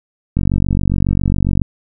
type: click train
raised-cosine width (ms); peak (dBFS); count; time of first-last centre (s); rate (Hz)
5; -3; 60; 0.37-1.617; 47.3
effects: none